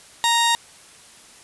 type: tone pair together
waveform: sawtooth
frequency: 932.4 / 1864.7 Hz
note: A#5 / A#6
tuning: 0 / 0 cents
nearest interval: octave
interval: 1200 cents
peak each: -14 dBFS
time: 0.24-0.55 s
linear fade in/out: 0 ms
effects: white hiss -47 dBFS RMS until 1.43 s + resampled to 24000 Hz